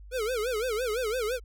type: tone with vibrato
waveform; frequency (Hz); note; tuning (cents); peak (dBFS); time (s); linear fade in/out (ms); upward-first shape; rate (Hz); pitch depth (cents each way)
square; 466.2; A#4; 0; -28; 0.11-1.4; 50; sine; 5.9; 190
effects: added 50 Hz sine -44 dBFS peak until 1.44 s